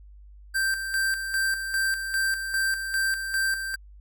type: tone with tremolo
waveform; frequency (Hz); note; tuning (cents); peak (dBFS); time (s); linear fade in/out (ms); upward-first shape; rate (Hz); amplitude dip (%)
square; 1568; G6; 0; -23; 0.54-3.76; 20; square; 2.5; 55
effects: added 50 Hz sine -45 dBFS peak until 4 s